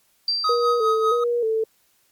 sine tone with exponential decay, 4699 Hz, D8, in tune, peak -18 dBFS, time 0.28-1.2 s, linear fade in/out 2 ms, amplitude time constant 200 ms
triangle tone with tremolo, 1261 Hz, D#6, 23 cents sharp, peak -16 dBFS, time 0.44-1.24 s, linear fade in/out 5 ms, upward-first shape sine, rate 5 Hz, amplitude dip 65%
sine tone with vibrato, 460 Hz, A#4, 23 cents flat, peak -19 dBFS, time 0.49-1.64 s, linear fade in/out 5 ms, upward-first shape square, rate 1.6 Hz, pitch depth 65 cents each way
effects white hiss -63 dBFS RMS until 2.11 s + Opus 48 kbps

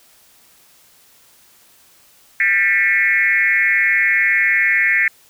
sine tone with frequency modulation, 1975.5 Hz, B6, in tune, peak -12 dBFS, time 2.4-5.08 s, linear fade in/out 2 ms, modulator 194 Hz, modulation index 1.5, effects white hiss -51 dBFS RMS until 5.29 s

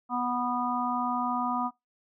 harmonic tone, 245.8 Hz, B3, 8 cents flat, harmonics 1 / 3 / 4 / 5, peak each -32 / -32 / -32 / -32 dBFS, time 0.09-1.71 s, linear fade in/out 50 ms, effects noise-tail reverb RT60 0.2 s tail -23 dB re dry

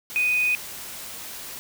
sine tone in noise, 2489 Hz, D#7, in tune, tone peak -19 dBFS, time 0.16-0.55 s, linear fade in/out 0 ms, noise white, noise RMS -37 dBFS, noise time 0.1-1.59 s, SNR +15 dB, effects none

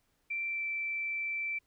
sine tone with pitch glide, 2349 to 2333 Hz, D7 to D7, 0 to -12 cents, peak -32 dBFS, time 0.3-1.59 s, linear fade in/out 10 ms, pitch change -12 cents, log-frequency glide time 0.46-0.64 s, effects pink hiss -75 dBFS RMS until 1.66 s

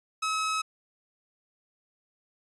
sawtooth tone, 1284 Hz, E6, 46 cents flat, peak -23 dBFS, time 0.22-0.62 s, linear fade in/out 10 ms, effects resampled to 24000 Hz

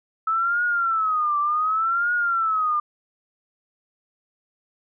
sine tone with vibrato, 1300 Hz, E6, 24 cents flat, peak -19 dBFS, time 0.27-2.8 s, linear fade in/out 5 ms, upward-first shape triangle, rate 0.67 Hz, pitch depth 190 cents each way, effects none

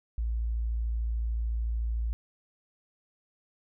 sine tone, 56.8 Hz, A#1, 44 cents flat, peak -27 dBFS, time 0.18-2.13 s, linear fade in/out 0 ms, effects none

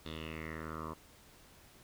10% pulse tone with low-pass filter sweep, 79.4 Hz, D#2, 36 cents sharp, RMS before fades -43 dBFS, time 0.05-0.94 s, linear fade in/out 10 ms, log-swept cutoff 3800 to 1000 Hz, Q 5, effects pink hiss -60 dBFS RMS until 1.83 s

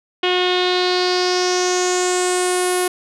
sawtooth tone with low-pass filter sweep, 362.3 Hz, F#4, 36 cents flat, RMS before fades -18 dBFS, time 0.23-2.88 s, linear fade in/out 5 ms, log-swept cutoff 3100 to 11000 Hz, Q 4.6, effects none

